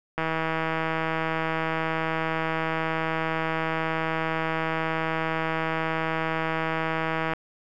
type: click train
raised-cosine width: 0.5 ms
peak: -12 dBFS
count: 1153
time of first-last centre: 0.18-7.335 s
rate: 161 Hz
effects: none